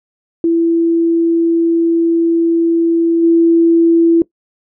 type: tone with level steps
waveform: sine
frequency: 333.7 Hz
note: E4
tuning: 21 cents sharp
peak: -9 / -6 dBFS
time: 0.44-4.22 s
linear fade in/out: 2 ms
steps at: 3.22 s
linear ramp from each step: 20 ms
effects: noise-tail reverb RT60 0.1 s tail -20 dB re dry